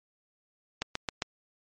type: click train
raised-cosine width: 0.2 ms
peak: -12 dBFS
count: 4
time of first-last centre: 0.82-1.222 s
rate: 7.47 Hz
effects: MP3 48 kbps